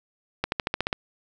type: accelerating click train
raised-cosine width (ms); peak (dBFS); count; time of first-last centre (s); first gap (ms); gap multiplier
0.3; -8; 8; 0.44-0.929; 81; 0.95
effects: none